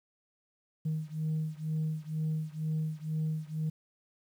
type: beating tone pair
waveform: sine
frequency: 155.56 / 157.66 Hz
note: D#3 / D#3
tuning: 0 / +23 cents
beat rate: 2.1 Hz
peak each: -32 / -33 dBFS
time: 0.85-3.7 s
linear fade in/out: 10 ms
effects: tanh soft clip ceiling -26 dBFS + 10-bit